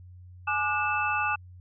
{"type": "tone cluster", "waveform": "sine", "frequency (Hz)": [843, 1190, 1453, 2635], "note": ["G#5", "D6", "F#6", "E7"], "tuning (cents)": [26, 22, -32, -1], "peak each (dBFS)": -30, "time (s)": [0.47, 1.36], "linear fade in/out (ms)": 10, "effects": ["added 90 Hz sine -45 dBFS peak until 1.6 s"]}